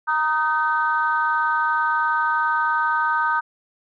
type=chord; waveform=sine; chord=Eb major; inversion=second; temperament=equal with one note detuned; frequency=932.3 / 1244.5 / 1533.9 Hz; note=Bb5 / Eb6 / G6; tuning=0 / 0 / -38 cents; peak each=-22 dBFS; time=0.07-3.41 s; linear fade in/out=20 ms; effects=tanh soft clip ceiling -8 dBFS